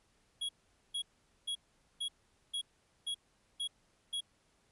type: tone bursts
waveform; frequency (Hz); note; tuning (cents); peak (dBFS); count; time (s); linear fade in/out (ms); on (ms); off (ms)
square; 3322; G#7; 0; -35; 8; 0.41-4.208; 10; 81; 450
effects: pink hiss -72 dBFS RMS until 4.71 s + resampled to 24000 Hz